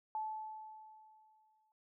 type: tone with exponential decay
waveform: sine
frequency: 868 Hz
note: A5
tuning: 24 cents flat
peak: -35 dBFS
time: 0.15-1.72 s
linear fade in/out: 1 ms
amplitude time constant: 340 ms
effects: none